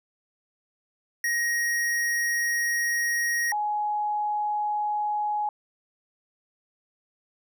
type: tone pair in turn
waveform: square / sine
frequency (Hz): 1882 / 838.3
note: A#6 / G#5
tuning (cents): +16 / +16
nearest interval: octave + major second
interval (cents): 1400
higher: first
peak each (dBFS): -24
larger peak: neither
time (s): 1.24-3.52 / 3.52-5.49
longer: first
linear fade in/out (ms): 2
effects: none